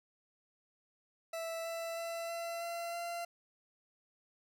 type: tone with pitch steps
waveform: 40% pulse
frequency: 659.3 / 664.7 / 670 / 675.5 / 681 / 686.5 Hz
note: E5 / E5 / E5 / E5 / F5 / F5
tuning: 0 / +14 / +28 / +42 / -44 / -30 cents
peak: -37 dBFS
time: 1.33-3.25 s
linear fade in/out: 5 ms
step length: 320 ms
effects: none